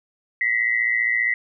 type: tone pair together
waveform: sine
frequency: 1926 / 2041 Hz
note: B6 / C7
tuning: -44 / -44 cents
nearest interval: minor second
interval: 100 cents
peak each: -21 dBFS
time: 0.41-1.34 s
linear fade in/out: 2 ms
effects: none